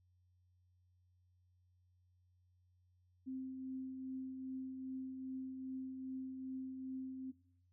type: tone with tremolo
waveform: sine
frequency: 261.6 Hz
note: C4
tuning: in tune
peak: -40 dBFS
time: 3.26-7.32 s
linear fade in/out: 20 ms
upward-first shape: triangle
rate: 2.5 Hz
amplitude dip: 40%
effects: noise-tail reverb RT60 0.6 s tail -18 dB re dry + added 90 Hz sine -70 dBFS peak until 7.72 s